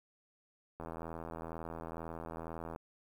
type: click train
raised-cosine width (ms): 1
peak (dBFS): -29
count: 162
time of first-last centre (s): 0.8-2.761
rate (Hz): 82.1
effects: 10-bit